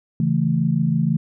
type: chord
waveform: sine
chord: A major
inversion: first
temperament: equal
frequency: 138.59 / 164.81 / 220 Hz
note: C#3 / E3 / A3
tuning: 0 / 0 / 0 cents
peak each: -22 / -19 / -22 dBFS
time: 0.2-1.17 s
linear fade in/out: 2 ms
effects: none